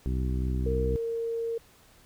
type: harmonic tone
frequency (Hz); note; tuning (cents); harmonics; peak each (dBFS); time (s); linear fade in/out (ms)
63.7; C2; -46; 1 / 2 / 3 / 4 / 5 / 6; -27 / -33 / -37 / -39 / -41 / -43; 0.06-0.96; 0
type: tone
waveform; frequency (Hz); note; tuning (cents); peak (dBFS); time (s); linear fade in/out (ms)
sine; 460; A#4; -23; -28; 0.66-1.58; 5
effects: pink hiss -58 dBFS RMS until 2.05 s